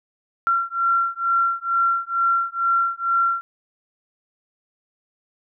sine beating tone pair, 1366 / 1368.2 Hz, F6 / F6, -39 / -36 cents, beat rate 2.2 Hz, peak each -21 dBFS, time 0.47-3.41 s, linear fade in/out 0 ms, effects none

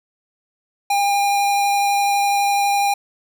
square tone with vibrato, 805 Hz, G5, 46 cents sharp, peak -16 dBFS, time 0.9-2.94 s, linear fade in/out 5 ms, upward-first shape triangle, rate 12 Hz, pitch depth 9 cents each way, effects none

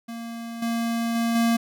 square tone with level steps, 231.5 Hz, A#3, 12 cents flat, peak -33 / -24 / -22 / -19 dBFS, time 0.08-1.57 s, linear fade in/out 10 ms, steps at 0.62 / 1.15 / 1.35 s, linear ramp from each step 5 ms, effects none

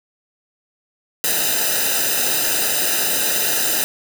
white noise with comb filter, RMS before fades -19 dBFS, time 1.24-3.84 s, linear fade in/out 0 ms, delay 0.9 ms, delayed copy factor -0.9, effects none

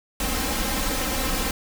pink noise with comb filter, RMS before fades -25 dBFS, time 0.2-1.51 s, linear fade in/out 2 ms, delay 3.8 ms, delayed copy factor +0.95, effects none

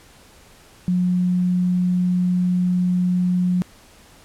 sine tone, 180 Hz, F#3, 47 cents flat, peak -16 dBFS, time 0.88-3.62 s, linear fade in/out 0 ms, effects pink hiss -49 dBFS RMS until 4.24 s + low-pass 12000 Hz 12 dB/octave

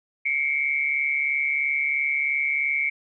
sine tone pair together, 2159 / 2302 Hz, C#7 / D7, -46 / -35 cents, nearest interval minor second, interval 111 cents, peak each -24 dBFS, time 0.25-2.9 s, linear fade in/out 10 ms, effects none

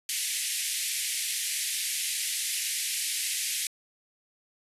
white band-pass noise, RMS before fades -31 dBFS, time 0.09-3.67 s, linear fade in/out 2 ms, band 1900 to 12000 Hz, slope 48 dB/octave, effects resampled to 32000 Hz

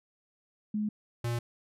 sine / square tone pair in turn, 211.4 / 118.64 Hz, G#3 / A#2, +31 / +31 cents, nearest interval minor seventh, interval 1000 cents, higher first, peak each -28 / -30 dBFS, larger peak first, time 0.74-0.89 / 1.24-1.39 s, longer neither, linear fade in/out 5 ms, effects resampled to 32000 Hz

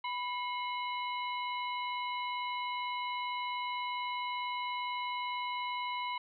harmonic tone with a mistuned harmonic, 987.8 Hz, B5, in tune, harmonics 1 / 2 / 3 / 4, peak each -35 / -41 / -45 / -47 dBFS, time 0.04-6.18 s, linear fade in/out 5 ms, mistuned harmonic 2, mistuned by +150 cents, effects none

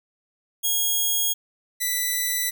5% pulse tone pair in turn, 3300 / 1981.2 Hz, G#7 / B6, -12 / +5 cents, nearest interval major sixth, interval 883 cents, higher first, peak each -12 dBFS, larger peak neither, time 0.63-1.34 / 1.8-2.51 s, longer neither, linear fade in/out 20 ms, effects none

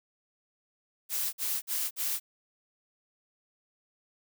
blue noise bursts, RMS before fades -31 dBFS, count 4, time 1.09-2.2 s, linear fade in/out 50 ms, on 240 ms, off 50 ms, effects none

